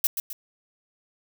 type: noise with echo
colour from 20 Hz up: violet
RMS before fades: -21 dBFS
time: 0.04-0.07 s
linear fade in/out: 2 ms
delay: 130 ms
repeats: 2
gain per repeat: -7 dB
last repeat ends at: 0.33 s
effects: none